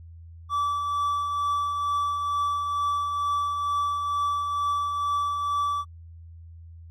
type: tone with tremolo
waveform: triangle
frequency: 1156 Hz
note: D6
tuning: 28 cents flat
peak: -20 dBFS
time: 0.49-5.85 s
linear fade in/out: 50 ms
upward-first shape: triangle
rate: 2.2 Hz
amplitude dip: 40%
effects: added 83 Hz sine -42 dBFS peak until 6.9 s + AAC 48 kbps